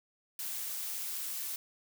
blue noise, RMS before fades -38 dBFS, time 0.39-1.56 s, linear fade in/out 2 ms, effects none

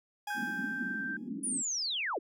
40% pulse tone with exponential decay, 829 Hz, G#5, 3 cents flat, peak -34 dBFS, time 0.27-1.29 s, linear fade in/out 5 ms, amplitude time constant 220 ms
sine tone, 1568 Hz, G6, in tune, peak -34 dBFS, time 0.3-1.17 s, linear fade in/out 5 ms
pink band-pass noise, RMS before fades -40 dBFS, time 0.34-1.63 s, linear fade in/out 50 ms, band 200 to 300 Hz, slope 48 dB/octave
sine linear sweep, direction down, 9956 to 251.2 Hz, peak -31 dBFS, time 1.43-2.19 s, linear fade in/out 10 ms
effects none

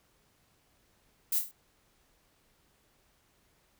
violet noise with echo, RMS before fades -29 dBFS, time 1.32-1.39 s, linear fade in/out 5 ms, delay 25 ms, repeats 5, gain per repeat -5 dB, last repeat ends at 1.515 s, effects pink hiss -69 dBFS RMS until 3.79 s

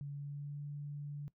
sine tone with pitch glide, 142.6 to 145.18 Hz, C#3 to D3, +49 to -20 cents, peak -40 dBFS, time 0.01-1.28 s, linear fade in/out 0 ms, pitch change +31 cents, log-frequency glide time 0.13-0.62 s, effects noise-tail reverb RT60 0.1 s tail -19 dB re dry

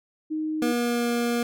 sine tone, 311.1 Hz, D#4, in tune, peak -25 dBFS, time 0.3-0.73 s, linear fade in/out 20 ms
25% pulse tone with pitch glide, 240 to 237.7 Hz, B3 to A#3, -49 to +34 cents, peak -19 dBFS, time 0.62-1.43 s, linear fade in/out 2 ms, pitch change -17 cents, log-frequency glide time 0.73-1.11 s
effects none

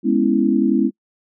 sine chord, C# minor seventh, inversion second, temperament equal, 207.7 / 246.9 / 277.2 / 329.6 Hz, G#3 / B3 / C#4 / E4, 0 / 0 / 0 / 0 cents, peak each -19 dBFS, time 0.03-0.91 s, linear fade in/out 50 ms, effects noise-tail reverb RT60 0.1 s tail -26 dB re dry

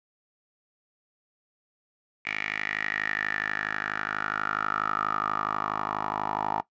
10% pulse tone with band-pass filter sweep, 52.2 Hz, G#1, 10 cents sharp, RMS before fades -30 dBFS, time 2.25-6.61 s, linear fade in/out 10 ms, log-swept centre 2200 to 930 Hz, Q 7.2, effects noise-tail reverb RT60 0.1 s tail -17 dB re dry + resampled to 16000 Hz

